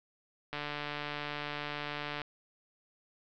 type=click train; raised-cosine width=0.3 ms; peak=-21 dBFS; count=249; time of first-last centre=0.53-2.217 s; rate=147 Hz; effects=low-pass 5000 Hz 12 dB/octave